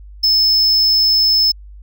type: tone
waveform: triangle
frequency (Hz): 5230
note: E8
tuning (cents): -15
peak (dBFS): -9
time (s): 0.23-1.52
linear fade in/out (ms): 10
effects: added 50 Hz sine -34 dBFS peak until 1.82 s